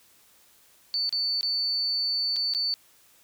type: tone with dropouts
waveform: sine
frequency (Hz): 4500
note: C#8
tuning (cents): +25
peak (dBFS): -24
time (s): 0.94-2.74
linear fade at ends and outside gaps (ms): 0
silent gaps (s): 1.093-1.126 / 1.41-1.43 / 2.36-2.365 / 2.537-2.548
effects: white hiss -59 dBFS RMS until 3.23 s